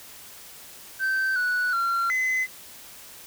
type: tone with pitch steps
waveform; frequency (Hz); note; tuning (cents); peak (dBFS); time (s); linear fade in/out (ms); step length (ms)
sine; 1550 / 1476 / 1372 / 2033; G6 / F#6 / F6 / B6; -20 / -5 / -31 / +50; -19; 0.99-2.47; 50; 370
effects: tanh soft clip ceiling -21 dBFS + white hiss -45 dBFS RMS until 3.26 s